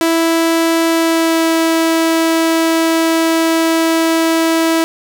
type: tone with pitch glide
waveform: sawtooth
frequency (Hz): 329.6 to 326.8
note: E4 to E4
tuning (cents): 0 to -15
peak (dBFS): -7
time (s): 0.01-4.84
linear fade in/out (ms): 0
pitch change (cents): -15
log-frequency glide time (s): 0.88-1.45
effects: none